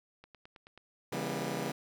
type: click train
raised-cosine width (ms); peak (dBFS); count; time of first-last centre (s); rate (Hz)
0.3; -36; 6; 0.24-0.776; 9.32
type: chord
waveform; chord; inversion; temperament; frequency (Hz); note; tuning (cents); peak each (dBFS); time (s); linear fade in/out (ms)
15% pulse; C# diminished seventh; none; just; 138.59 / 166.31 / 199.57 / 239.5; C#3 / E3 / G3 / Bb3; 0 / +16 / +31 / +47; -33; 1.12-1.72; 5
effects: none